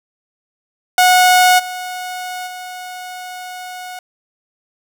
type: tone with level steps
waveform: sawtooth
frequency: 731 Hz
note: F#5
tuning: 21 cents flat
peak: -4 / -20 / -24 dBFS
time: 0.98-3.99 s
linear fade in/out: 2 ms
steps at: 1.58 / 2.46 s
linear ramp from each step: 20 ms
effects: none